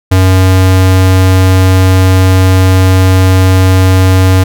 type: tone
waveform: square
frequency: 93.6 Hz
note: F#2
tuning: 20 cents sharp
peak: -4 dBFS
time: 0.11-4.44 s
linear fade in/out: 10 ms
effects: none